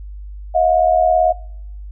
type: tone pair together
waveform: sine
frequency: 639 / 717.3 Hz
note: D#5 / F5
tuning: +46 / +46 cents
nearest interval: major second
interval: 200 cents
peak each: -14 dBFS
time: 0.54-1.33 s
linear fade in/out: 20 ms
effects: noise-tail reverb RT60 0.8 s tail -25 dB re dry + added 50 Hz sine -29 dBFS peak until 1.91 s